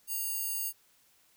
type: tone with high-pass filter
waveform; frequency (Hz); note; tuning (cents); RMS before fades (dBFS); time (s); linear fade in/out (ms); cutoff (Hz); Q
square; 932.3; A#5; 0; -34; 0.07-0.73; 50; 11000; 0.65
effects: white hiss -66 dBFS RMS until 1.36 s